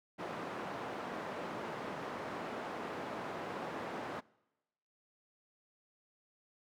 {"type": "band-pass noise", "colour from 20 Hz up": "white", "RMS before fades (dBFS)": -42, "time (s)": [0.18, 4.21], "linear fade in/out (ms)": 20, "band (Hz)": [170, 1000], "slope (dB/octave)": 12, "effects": ["noise-tail reverb RT60 1.0 s tail -24 dB re dry"]}